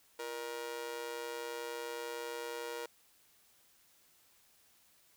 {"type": "tone with amplitude modulation", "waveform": "sawtooth", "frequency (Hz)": 473.2, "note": "A#4", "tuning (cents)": 26, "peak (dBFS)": -32, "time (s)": [0.19, 2.86], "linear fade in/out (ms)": 5, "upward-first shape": "sine", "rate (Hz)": 131, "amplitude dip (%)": 80, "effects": ["white hiss -67 dBFS RMS until 5.16 s"]}